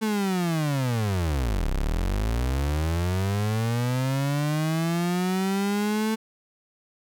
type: linear two-way sweep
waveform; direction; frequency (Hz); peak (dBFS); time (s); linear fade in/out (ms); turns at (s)
35% pulse; down then up; 221.8 to 30.98 to 221.8; -21; 0.01-6.16; 20; 1.71
effects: none